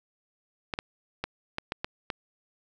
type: clicks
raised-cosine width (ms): 0.3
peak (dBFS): -14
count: 7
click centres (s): 0.738 / 0.789 / 1.24 / 1.584 / 1.721 / 1.845 / 2.102
effects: none